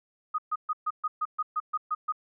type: tone bursts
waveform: sine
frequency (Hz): 1244.5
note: D#6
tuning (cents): 0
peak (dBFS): -25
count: 11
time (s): 0.34-2.124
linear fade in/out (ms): 10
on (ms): 44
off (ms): 130
effects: none